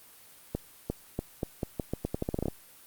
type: accelerating click train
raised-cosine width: 2 ms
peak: -16 dBFS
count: 16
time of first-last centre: 0.55-2.483 s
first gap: 350 ms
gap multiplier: 0.83
effects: white hiss -54 dBFS RMS until 2.86 s + Opus 32 kbps